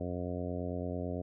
harmonic tone, 89 Hz, F2, 33 cents sharp, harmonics 1 / 2 / 3 / 4 / 5 / 6 / 7 / 8, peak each -39 / -41 / -40 / -45 / -43 / -44 / -43 / -50 dBFS, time 0-1.22 s, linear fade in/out 10 ms, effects none

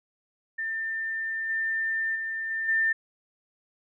sine tone with level steps, 1795 Hz, A6, 34 cents sharp, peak -28 / -25 / -29 / -27 / -21 dBFS, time 0.58-2.93 s, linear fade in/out 10 ms, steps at 1.49 / 2.15 / 2.5 / 2.68 s, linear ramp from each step 10 ms, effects none

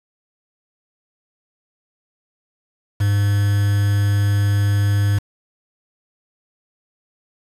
triangle tone with quantisation, 101.5 Hz, G#2, 39 cents flat, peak -12 dBFS, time 3-5.19 s, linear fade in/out 10 ms, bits 5, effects resampled to 32000 Hz

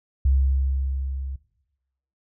sine tone with level ramp, 67.1 Hz, C2, 44 cents sharp, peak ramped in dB -15 to -29 dBFS, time 0.25-1.36 s, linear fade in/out 5 ms, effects noise-tail reverb RT60 0.9 s tail -18 dB re dry

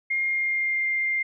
sine tone with pitch glide, 2128 to 2105 Hz, C7 to C7, +29 to +10 cents, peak -22 dBFS, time 0.1-1.23 s, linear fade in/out 10 ms, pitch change -19 cents, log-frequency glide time 0.25-0.85 s, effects none

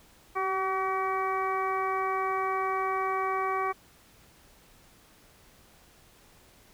harmonic tone with a mistuned harmonic, 380 Hz, F#4, 46 cents sharp, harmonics 1 / 2 / 3 / 4 / 5 / 6, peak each -33 / -33 / -29 / -42 / -41 / -39 dBFS, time 0.35-3.73 s, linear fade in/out 20 ms, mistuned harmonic 1, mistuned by +17 cents, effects pink hiss -58 dBFS RMS until 6.73 s

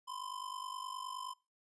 square ring-modulated tone, 1029 Hz, C6, 29 cents flat, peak -39 dBFS, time 0.07-1.34 s, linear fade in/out 20 ms, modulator 24.8 Hz, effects noise-tail reverb RT60 0.3 s tail -25 dB re dry + resampled to 24000 Hz

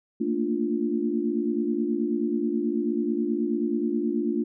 sine chord, Bb major seventh, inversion third, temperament equal with one note detuned, 223.8 / 233.1 / 293.7 / 349.2 Hz, A3 / Bb3 / D4 / F4, +30 / 0 / 0 / 0 cents, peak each -29 / -30 / -28 / -28 dBFS, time 0.2-4.44 s, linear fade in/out 10 ms, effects none

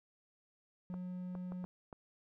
triangle tone, 181.2 Hz, F#3, 36 cents flat, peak -38 dBFS, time 0.9-1.65 s, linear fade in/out 0 ms
clicks, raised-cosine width 1 ms, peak -34 dBFS, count 5, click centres 0.941 / 1.352 / 1.521 / 1.642 / 1.928 s
effects none

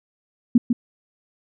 sine tone with echo, 239.6 Hz, A#3, 48 cents sharp, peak -9 dBFS, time 0.55-0.58 s, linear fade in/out 5 ms, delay 150 ms, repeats 1, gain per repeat -6 dB, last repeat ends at 0.73 s, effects none

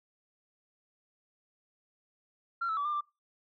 sine tone with pitch steps, 1373 / 1308 / 1150 / 1197 / 1179 Hz, F6 / E6 / D6 / D6 / D6, -30 / -14 / -37 / +33 / +6 cents, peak -28 dBFS, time 2.61-3.01 s, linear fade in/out 10 ms, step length 80 ms, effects noise-tail reverb RT60 0.3 s tail -26 dB re dry + tanh soft clip ceiling -26 dBFS

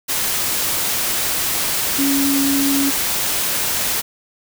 sine tone in noise, 277.2 Hz, C#4, in tune, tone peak -16 dBFS, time 1.98-2.91 s, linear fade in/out 20 ms, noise white, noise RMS -20 dBFS, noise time 0.08-4.02 s, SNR +1 dB, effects none

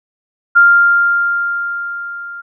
sine tone with level ramp, 1396.9 Hz, F6, in tune, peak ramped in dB -3 to -26 dBFS, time 0.55-2.42 s, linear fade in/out 20 ms, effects none

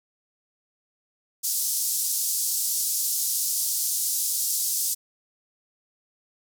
white band-pass noise, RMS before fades -26 dBFS, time 1.43-4.95 s, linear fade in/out 20 ms, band 5100 to 14000 Hz, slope 24 dB/octave, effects none

